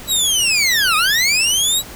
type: linear two-way sweep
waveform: 20% pulse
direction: down then up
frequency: 3951 to 1212 to 3951 Hz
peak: -8 dBFS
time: 0.07-1.83 s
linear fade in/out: 50 ms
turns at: 0.96 s
effects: pink hiss -35 dBFS RMS until 1.95 s